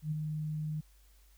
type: tone with ADSR envelope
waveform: sine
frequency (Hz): 153.6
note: D#3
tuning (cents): -22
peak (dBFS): -29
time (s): 0.02-0.81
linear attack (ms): 94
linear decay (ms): 16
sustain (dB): -4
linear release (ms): 11
effects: added 50 Hz sine -59 dBFS peak until 1.37 s + white hiss -68 dBFS RMS until 1.37 s